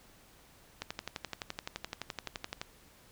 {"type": "click train", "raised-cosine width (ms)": 0.2, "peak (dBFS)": -19, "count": 22, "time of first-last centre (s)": [0.82, 2.615], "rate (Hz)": 11.7, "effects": ["pink hiss -60 dBFS RMS until 3.11 s"]}